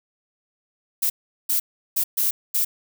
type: noise bursts at uneven times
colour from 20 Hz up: violet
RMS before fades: -21 dBFS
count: 5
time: 1.02-1.1 / 1.49-1.6 / 1.96-2.04 / 2.17-2.31 / 2.54-2.65 s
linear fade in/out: 10 ms
effects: none